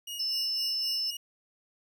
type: tone with tremolo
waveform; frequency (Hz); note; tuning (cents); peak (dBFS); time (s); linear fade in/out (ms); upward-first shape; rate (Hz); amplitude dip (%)
sawtooth; 2874; F7; +49; -32; 0.07-1.17; 5; sine; 3.9; 75
type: tone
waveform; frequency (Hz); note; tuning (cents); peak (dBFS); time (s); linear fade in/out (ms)
sine; 5274; E8; 0; -28; 0.19-1.11; 10
effects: none